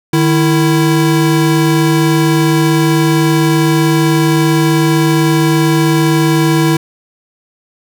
square tone pair together, 153.05 / 329.6 Hz, D#3 / E4, -28 / 0 cents, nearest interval octave + minor second, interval 1328 cents, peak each -12 dBFS, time 0.13-6.77 s, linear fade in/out 5 ms, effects none

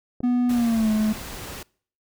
click, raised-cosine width 2 ms, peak -20 dBFS, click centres 0.205 s
triangle tone with pitch glide, 245.8 to 215.2 Hz, B3 to A3, -8 to -38 cents, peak -16 dBFS, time 0.23-1.13 s, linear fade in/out 10 ms, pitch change -230 cents, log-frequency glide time 0.5-0.9 s
pink noise, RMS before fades -36 dBFS, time 0.49-1.63 s, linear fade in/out 5 ms
effects noise-tail reverb RT60 0.5 s tail -25 dB re dry

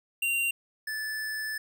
square tone pair in turn, 2767 / 1743.1 Hz, F7 / A6, -17 / -17 cents, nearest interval minor sixth, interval 800 cents, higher first, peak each -26 / -32 dBFS, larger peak first, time 0.22-0.51 / 0.87-1.58 s, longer second, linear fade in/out 5 ms, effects 11-bit

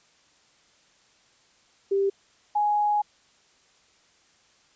sine tone pair in turn, 393.9 / 833 Hz, G4 / G#5, +8 / +5 cents, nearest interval octave + minor second, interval 1297 cents, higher second, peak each -20 dBFS, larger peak neither, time 1.91-2.1 / 2.55-3.02 s, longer second, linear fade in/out 10 ms, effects white hiss -61 dBFS RMS until 4.75 s + resampled to 16000 Hz

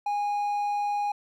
triangle tone, 822 Hz, G#5, 18 cents flat, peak -23 dBFS, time 0.06-1.12 s, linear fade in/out 5 ms, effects none

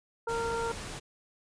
harmonic tone, 461.4 Hz, A#4, 18 cents flat, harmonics 1 / 2 / 3, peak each -32 / -35 / -37 dBFS, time 0.27-0.72 s, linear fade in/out 5 ms
pink noise, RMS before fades -40 dBFS, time 0.28-1 s, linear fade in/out 20 ms
effects resampled to 22050 Hz

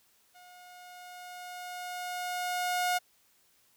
sawtooth tone with level ramp, 720 Hz, F#5, 47 cents flat, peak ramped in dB -49 to -22 dBFS, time 0.34-2.99 s, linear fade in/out 20 ms, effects white hiss -67 dBFS RMS until 3.76 s

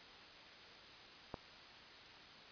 click, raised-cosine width 1 ms, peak -28 dBFS, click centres 1.342 s, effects white hiss -56 dBFS RMS until 2.51 s + resampled to 11025 Hz

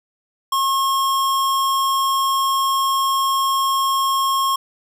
square tone, 1080 Hz, C#6, 45 cents flat, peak -17 dBFS, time 0.52-4.56 s, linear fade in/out 5 ms, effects none

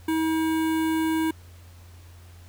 square tone with notch filter, 320 Hz, D#4, 49 cents sharp, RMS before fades -24 dBFS, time 0.08-1.31 s, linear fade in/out 5 ms, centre 5300 Hz, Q 0.91, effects added 87 Hz sine -45 dBFS peak until 2.48 s + pink hiss -55 dBFS RMS until 2.48 s

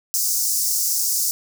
pink high-pass noise, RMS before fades -21 dBFS, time 0.14-1.31 s, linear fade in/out 0 ms, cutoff 5200 Hz, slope 48 dB/octave, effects none

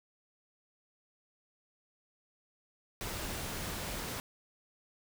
pink noise, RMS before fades -39 dBFS, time 3.01-4.2 s, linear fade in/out 0 ms, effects none

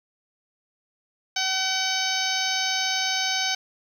harmonic tone with a mistuned harmonic, 759 Hz, F#5, 44 cents sharp, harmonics 1 / 2 / 3 / 4 / 5 / 6 / 7 / 8, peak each -31 / -31 / -31 / -31 / -31 / -31 / -31 / -31 dBFS, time 1.36-3.55 s, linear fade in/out 5 ms, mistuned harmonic 8, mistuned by +32 cents, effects 8-bit

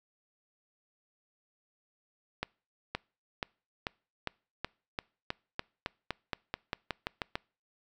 accelerating click train, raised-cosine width 0.3 ms, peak -16 dBFS, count 18, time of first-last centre 2.43-7.355 s, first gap 520 ms, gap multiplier 0.92, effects noise-tail reverb RT60 0.4 s tail -26 dB re dry

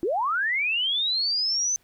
sine linear sweep, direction up, 310 to 6180 Hz, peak -22 dBFS, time 0.03-1.76 s, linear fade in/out 0 ms, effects pink hiss -64 dBFS RMS until 1.83 s

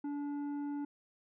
sine tone with tanh clipping, 288.3 Hz, D4, 32 cents flat, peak -37 dBFS, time 0.04-0.85 s, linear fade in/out 5 ms, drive 8 dB, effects none

